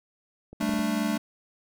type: clicks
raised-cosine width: 2 ms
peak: -30 / -28 / -23 / -26 / -26 dBFS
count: 5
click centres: 0.53 / 0.626 / 0.693 / 0.738 / 0.792 s
type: chord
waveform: square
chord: G suspended second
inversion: none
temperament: equal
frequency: 196 / 220 / 293.7 Hz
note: G3 / A3 / D4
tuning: 0 / 0 / 0 cents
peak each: -32 / -28 / -31 dBFS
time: 0.6-1.18 s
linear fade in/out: 10 ms
effects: none